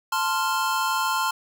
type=chord; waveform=square; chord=F major; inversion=first; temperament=equal with one note detuned; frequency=880 / 1046.5 / 1391.3 Hz; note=A5 / C6 / F6; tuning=0 / 0 / -7 cents; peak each=-28 / -26 / -28 dBFS; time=0.12-1.31 s; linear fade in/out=5 ms; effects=none